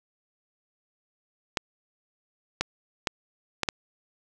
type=clicks; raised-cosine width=0.2 ms; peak=-7 dBFS; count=5; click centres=1.572 / 2.61 / 3.072 / 3.633 / 3.688 s; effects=none